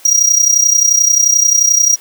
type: tone with amplitude modulation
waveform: square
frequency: 5730 Hz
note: F8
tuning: 44 cents sharp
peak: -5 dBFS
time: 0.05-1.96 s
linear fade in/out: 5 ms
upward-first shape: sine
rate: 31.4 Hz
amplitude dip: 75%
effects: white hiss -41 dBFS RMS until 2 s + high-pass 300 Hz 12 dB/octave